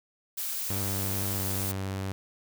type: noise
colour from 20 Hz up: blue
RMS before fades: -33 dBFS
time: 0.37-1.72 s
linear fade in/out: 10 ms
type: tone with pitch glide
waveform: sawtooth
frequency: 98 to 96.37 Hz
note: G2 to G2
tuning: 0 to -29 cents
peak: -27 dBFS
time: 0.7-2.12 s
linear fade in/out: 0 ms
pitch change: -29 cents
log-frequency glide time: 1.24-1.45 s
effects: none